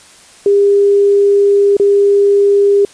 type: tone with dropouts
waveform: sine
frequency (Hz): 402.4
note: G4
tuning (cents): +45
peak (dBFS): -6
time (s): 0.46-2.85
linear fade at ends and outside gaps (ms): 2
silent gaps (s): 1.768-1.798
effects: white hiss -41 dBFS RMS until 2.93 s + resampled to 22050 Hz